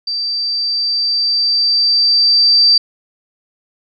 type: tone with level ramp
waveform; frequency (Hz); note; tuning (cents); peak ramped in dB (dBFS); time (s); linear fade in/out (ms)
sine; 4666; D8; -12; -17 to -6; 0.07-2.78; 5
effects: none